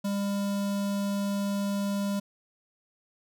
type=tone with notch filter; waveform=square; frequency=200.4 Hz; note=G3; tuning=38 cents sharp; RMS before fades=-29 dBFS; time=0.04-2.2 s; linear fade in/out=10 ms; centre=2000 Hz; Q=1.3; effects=none